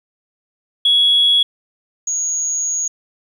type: tone pair in turn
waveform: sine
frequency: 3351 / 6669 Hz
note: G#7 / G#8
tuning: +15 / +6 cents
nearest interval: octave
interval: 1191 cents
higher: second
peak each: -9 / -17 dBFS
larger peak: first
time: 0.85-1.43 / 2.07-2.88 s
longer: second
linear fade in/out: 5 ms
effects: tanh soft clip ceiling -5 dBFS + 8-bit